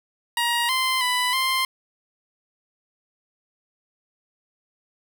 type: tone with pitch steps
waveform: 15% pulse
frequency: 947 / 1039 / 994 / 1049 Hz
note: A#5 / C6 / B5 / C6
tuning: +27 / -12 / +11 / +4 cents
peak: -14 dBFS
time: 0.37-1.65 s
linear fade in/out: 2 ms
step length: 320 ms
effects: none